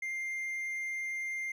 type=tone; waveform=triangle; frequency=2103 Hz; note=C7; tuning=8 cents sharp; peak=-32 dBFS; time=0.02-1.52 s; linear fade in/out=5 ms; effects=none